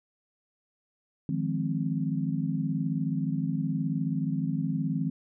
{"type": "chord", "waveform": "sine", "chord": "F minor seventh", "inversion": "third", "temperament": "equal with one note detuned", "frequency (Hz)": [155.56, 174.61, 209.5, 261.6], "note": ["Eb3", "F3", "Ab3", "C4"], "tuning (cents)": [0, 0, 15, 0], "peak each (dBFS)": [-30, -32, -34, -32], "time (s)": [1.29, 5.1], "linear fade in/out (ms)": 2, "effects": []}